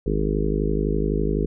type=harmonic tone; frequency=51.91 Hz; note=G#1; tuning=in tune; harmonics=1 / 3 / 4 / 5 / 6 / 7 / 8 / 9; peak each=-24 / -27 / -29 / -31 / -30 / -30 / -27 / -33 dBFS; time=0.06-1.46 s; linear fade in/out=5 ms; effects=none